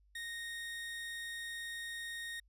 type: tone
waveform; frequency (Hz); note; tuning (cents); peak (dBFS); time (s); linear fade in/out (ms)
30% pulse; 1858; A#6; -6; -38; 0.15-2.4; 5
effects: added 50 Hz sine -65 dBFS peak until 2.48 s + resampled to 32000 Hz